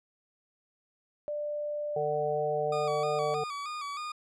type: tone with pitch glide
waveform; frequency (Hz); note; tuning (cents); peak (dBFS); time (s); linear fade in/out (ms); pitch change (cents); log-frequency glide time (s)
sine; 592 to 597.8; D5 to D5; +14 to +31; -31; 1.28-3.34; 0; +17; 1.99-2.38
type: harmonic tone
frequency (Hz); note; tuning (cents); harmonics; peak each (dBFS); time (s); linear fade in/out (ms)
149.7; D3; +33; 1 / 3 / 5; -40 / -31 / -33; 1.96-3.44; 5
type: tone with vibrato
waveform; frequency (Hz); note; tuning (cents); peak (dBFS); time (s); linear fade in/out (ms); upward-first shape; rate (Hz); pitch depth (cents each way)
40% pulse; 1180; D6; +8; -34; 2.72-4.12; 5; square; 3.2; 60
effects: low-pass 7000 Hz 12 dB/octave